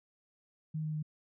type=tone with pitch steps; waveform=sine; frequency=156.2 / 154.67 / 153.16 Hz; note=D#3 / D#3 / D#3; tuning=+7 / -10 / -27 cents; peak=-33 dBFS; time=0.74-1.028 s; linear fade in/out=10 ms; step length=96 ms; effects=none